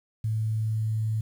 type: tone with quantisation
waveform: sine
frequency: 109.7 Hz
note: A2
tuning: 5 cents flat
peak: -24 dBFS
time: 0.24-1.21 s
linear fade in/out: 5 ms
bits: 9
effects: none